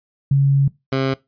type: tone pair in turn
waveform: sine / 15% pulse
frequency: 138.59 / 133.87 Hz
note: C#3 / C3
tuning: 0 / +40 cents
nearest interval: minor second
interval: 60 cents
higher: first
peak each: -11 dBFS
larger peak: neither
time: 0.31-0.68 / 0.92-1.14 s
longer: first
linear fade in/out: 5 ms
effects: noise-tail reverb RT60 0.2 s tail -20 dB re dry + resampled to 11025 Hz